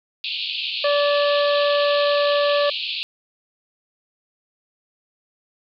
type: band-pass noise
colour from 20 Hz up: pink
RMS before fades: -27 dBFS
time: 0.24-3.03 s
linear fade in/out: 0 ms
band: 2500 to 4500 Hz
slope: 96 dB/octave
type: harmonic tone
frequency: 578 Hz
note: D5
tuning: 28 cents flat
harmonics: 1 / 2 / 3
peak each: -17 / -25 / -29 dBFS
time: 0.84-2.7 s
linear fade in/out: 5 ms
effects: none